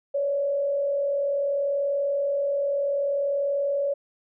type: tone with frequency modulation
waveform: sine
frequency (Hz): 564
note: C#5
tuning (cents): +30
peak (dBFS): -22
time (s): 0.14-3.94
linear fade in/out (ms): 10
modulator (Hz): 40.6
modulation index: 0.39
effects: none